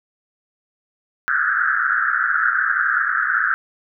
white band-pass noise, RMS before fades -19 dBFS, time 1.28-3.54 s, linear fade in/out 0 ms, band 1300 to 1700 Hz, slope 96 dB/octave, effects none

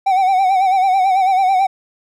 triangle tone with vibrato, 760 Hz, F#5, 46 cents sharp, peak -9 dBFS, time 0.06-1.67 s, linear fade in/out 10 ms, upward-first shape sine, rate 9.1 Hz, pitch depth 66 cents each way, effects none

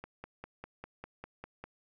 click train, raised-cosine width 0.5 ms, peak -28 dBFS, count 9, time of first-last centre 0.04-1.64 s, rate 5 Hz, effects none

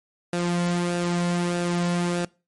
sawtooth tone with flanger, 174.61 Hz, F3, in tune, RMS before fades -24 dBFS, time 0.33-2.25 s, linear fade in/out 2 ms, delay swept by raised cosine 0.93 to 2.53 ms, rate 1.6 Hz, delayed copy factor -0.5, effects noise-tail reverb RT60 0.3 s tail -23 dB re dry + MP3 48 kbps

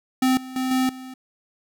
square tone with level steps, 258.7 Hz, C4, 19 cents flat, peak -17 / -35 / -23 / -19 / -36 dBFS, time 0.22-1.14 s, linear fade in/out 5 ms, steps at 0.37 / 0.56 / 0.71 / 0.89 s, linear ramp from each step 2 ms, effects none

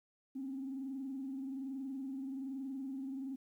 sine tone with frequency modulation, 268.2 Hz, C4, 43 cents sharp, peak -38 dBFS, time 0.35-3.36 s, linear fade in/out 10 ms, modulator 21.2 Hz, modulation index 0.52, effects tanh soft clip ceiling -34 dBFS + 12-bit

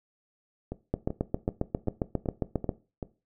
two click trains, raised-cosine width 2 ms, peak -20 / -13 dBFS, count 7 / 14, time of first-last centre 0.72-3.028 / 0.94-2.692 s, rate 2.6 / 7.42 Hz, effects noise-tail reverb RT60 0.3 s tail -17 dB re dry

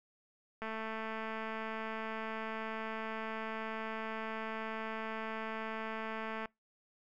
click train, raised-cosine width 0.5 ms, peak -26 dBFS, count 1291, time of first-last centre 0.62-6.457 s, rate 221 Hz, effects noise-tail reverb RT60 0.2 s tail -25 dB re dry

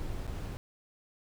brown noise with dropouts, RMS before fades -37 dBFS, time 0-0.57 s, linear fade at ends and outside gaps 0 ms, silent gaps 0.269-0.277 s, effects none

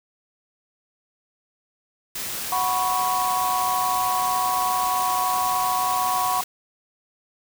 white noise, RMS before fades -30 dBFS, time 2.15-6.44 s, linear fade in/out 5 ms
sine chord, F# suspended fourth, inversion none, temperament just, 740 / 986.7 / 1110 Hz, F#5 / B5 / C#6, 0 / -2 / +2 cents, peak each -25 dBFS, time 2.52-6.41 s, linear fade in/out 2 ms
effects none

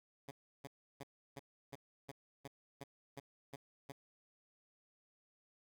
10% pulse tone bursts, 139 Hz, C#3, 5 cents sharp, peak -38 dBFS, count 11, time 0.28-3.921 s, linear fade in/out 5 ms, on 31 ms, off 330 ms, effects none

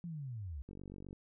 sine linear sweep, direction down, 177.3 to 62.3 Hz, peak -40 dBFS, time 0.04-0.62 s, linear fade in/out 0 ms
click train, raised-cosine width 3 ms, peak -36 dBFS, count 22, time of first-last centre 0.69-1.129 s, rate 47.8 Hz
effects none

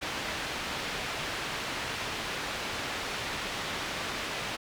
white low-pass noise, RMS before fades -35 dBFS, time 0.01-4.57 s, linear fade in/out 20 ms, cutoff 3100 Hz, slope 12 dB/octave, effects none

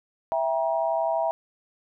sine chord, E diminished, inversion none, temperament just, 659.3 / 791.1 / 949.3 Hz, E5 / G5 / Bb5, 0 / +16 / +31 cents, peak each -24 / -29 / -29 dBFS, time 0.32-1.31 s, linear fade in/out 0 ms, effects none

